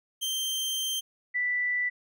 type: tone pair in turn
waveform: sawtooth / sine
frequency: 3142 / 1974.8 Hz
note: G7 / B6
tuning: +3 / -1 cents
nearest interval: minor sixth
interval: 804 cents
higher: first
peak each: -25 dBFS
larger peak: neither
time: 0.21-1.01 / 1.34-1.9 s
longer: first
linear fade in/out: 20 ms
effects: none